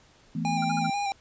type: chord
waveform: sine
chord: E suspended fourth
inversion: none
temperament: just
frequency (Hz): 164.81 / 219.8 / 247.2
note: E3 / A3 / B3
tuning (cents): 0 / -2 / +2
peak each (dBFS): -30 / -32 / -33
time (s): 0.35-0.9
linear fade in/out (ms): 5
type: tone with vibrato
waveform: square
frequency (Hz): 801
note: G5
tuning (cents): +37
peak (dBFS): -27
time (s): 0.45-1.12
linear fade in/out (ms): 0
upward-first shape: square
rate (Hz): 4.1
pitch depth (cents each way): 26
type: tone bursts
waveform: triangle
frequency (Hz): 1396.9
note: F6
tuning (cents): 0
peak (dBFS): -31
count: 4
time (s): 0.62-0.866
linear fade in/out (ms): 5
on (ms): 24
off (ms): 50
effects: pink hiss -58 dBFS RMS until 1.2 s + resampled to 16000 Hz